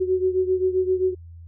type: beating tone pair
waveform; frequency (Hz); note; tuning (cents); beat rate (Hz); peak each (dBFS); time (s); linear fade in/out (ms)
sine; 370 / 377.6; F#4 / F#4; 0 / +35; 7.6; -20 / -24; 0-1.15; 20
effects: added 84 Hz sine -39 dBFS peak until 1.47 s